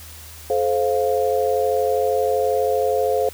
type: chord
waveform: sine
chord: F major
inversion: first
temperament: equal with one note detuned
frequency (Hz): 430.7 / 523.3 / 698.5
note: A4 / C5 / F5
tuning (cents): -37 / 0 / 0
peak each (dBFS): -21 / -20 / -23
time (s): 0.5-3.29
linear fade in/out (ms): 2
effects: added 79 Hz sine -41 dBFS peak until 3.33 s + white hiss -41 dBFS RMS until 3.33 s